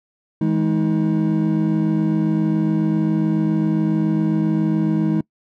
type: tone cluster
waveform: triangle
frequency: 161.3 / 208.6 / 317.3 Hz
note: E3 / G#3 / D#4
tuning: -37 / +8 / +34 cents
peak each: -18 dBFS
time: 0.41-5.21 s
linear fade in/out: 5 ms
effects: noise-tail reverb RT60 0.1 s tail -24 dB re dry + tanh soft clip ceiling -5 dBFS